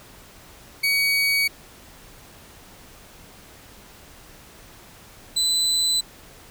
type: tone pair in turn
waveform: 30% pulse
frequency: 2250 / 4009 Hz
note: C#7 / B7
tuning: +25 / +25 cents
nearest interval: minor seventh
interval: 1000 cents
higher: second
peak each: -16 dBFS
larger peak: neither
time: 0.83-1.48 / 5.36-6.01 s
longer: neither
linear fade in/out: 10 ms
effects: pink hiss -47 dBFS RMS until 6.5 s